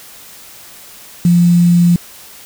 sine tone with quantisation, 173.7 Hz, F3, 9 cents flat, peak -6 dBFS, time 1.25-1.96 s, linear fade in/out 2 ms, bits 5, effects white hiss -37 dBFS RMS until 2.45 s

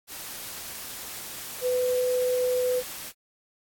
sine tone in noise, 501 Hz, B4, 25 cents sharp, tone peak -22 dBFS, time 1.61-2.83 s, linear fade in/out 50 ms, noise white, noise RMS -38 dBFS, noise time 0.07-3.13 s, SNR +13 dB, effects AAC 64 kbps

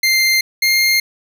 25% pulse tone pair in turn, 2095 / 2119 Hz, C7 / C7, +2 / +21 cents, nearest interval unison, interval 19 cents, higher second, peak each -8 dBFS, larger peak neither, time 0.03-0.41 / 0.62-1 s, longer neither, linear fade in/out 5 ms, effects none

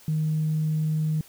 sine tone, 155.56 Hz, D#3, in tune, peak -21 dBFS, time 0.08-1.21 s, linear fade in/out 2 ms, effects tanh soft clip ceiling -17 dBFS + white hiss -52 dBFS RMS until 1.28 s

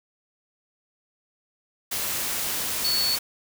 sine tone in noise, 4432 Hz, C#8, 1 cent flat, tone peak -22 dBFS, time 2.84-3.16 s, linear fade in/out 10 ms, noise white, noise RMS -28 dBFS, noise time 1.91-3.19 s, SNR +3 dB, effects none

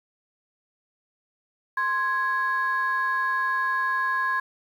sine tone pair together, 1050 / 1662 Hz, C6 / G#6, +6 / +1 cents, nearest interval minor sixth, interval 795 cents, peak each -24 dBFS, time 1.77-4.4 s, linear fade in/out 5 ms, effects tanh soft clip ceiling -16 dBFS + 9-bit

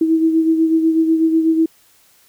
sine beating tone pair, 322.3 / 330.4 Hz, E4 / E4, -39 / +4 cents, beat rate 8.1 Hz, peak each -12 / -21 dBFS, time 0.01-1.66 s, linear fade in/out 5 ms, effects white hiss -53 dBFS RMS until 2.28 s

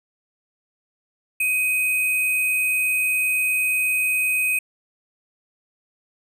sine tone with sample-and-hold, 2509 Hz, D#7, 14 cents sharp, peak -18 dBFS, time 1.4-4.59 s, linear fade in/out 5 ms, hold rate 11025 Hz, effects resampled to 32000 Hz

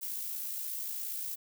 violet noise with amplitude modulation, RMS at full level -36 dBFS, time 0.01-1.36 s, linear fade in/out 20 ms, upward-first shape sine, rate 56.9 Hz, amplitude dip 35%, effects none

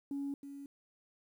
sine tone with echo, 280 Hz, C#4, 18 cents sharp, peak -34 dBFS, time 0.11-0.34 s, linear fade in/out 2 ms, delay 320 ms, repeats 1, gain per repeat -10 dB, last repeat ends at 0.66 s, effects tanh soft clip ceiling -32 dBFS + 11-bit

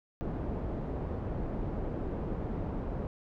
pink low-pass noise, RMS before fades -35 dBFS, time 0.21-3.07 s, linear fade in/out 0 ms, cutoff 590 Hz, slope 12 dB/octave, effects none

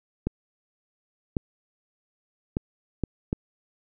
clicks, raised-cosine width 3 ms, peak -12 dBFS, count 5, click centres 0.27 / 1.368 / 2.569 / 3.037 / 3.329 s, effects none

